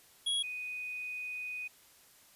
square / sine tone pair in turn, 3322 / 2489 Hz, G#7 / D#7, 0 / 0 cents, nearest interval perfect fourth, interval 500 cents, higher first, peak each -30 / -37 dBFS, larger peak first, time 0.26-0.43 / 0.43-1.68 s, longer second, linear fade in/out 10 ms, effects white hiss -61 dBFS RMS until 2.35 s + resampled to 32000 Hz

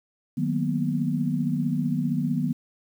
sine chord, B major seventh, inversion first, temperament just, 154.34 / 185.21 / 231.5 / 246.9 Hz, D#3 / F#3 / A#3 / B3, -14 / +2 / -12 / 0 cents, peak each -27 / -29 / -30 / -27 dBFS, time 0.37-2.53 s, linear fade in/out 10 ms, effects 9-bit

